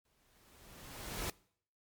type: noise with exponential growth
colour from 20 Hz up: pink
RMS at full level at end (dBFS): -37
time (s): 0.05-1.3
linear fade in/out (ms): 2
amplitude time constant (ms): 270
effects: noise-tail reverb RT60 0.6 s tail -23 dB re dry + MP3 96 kbps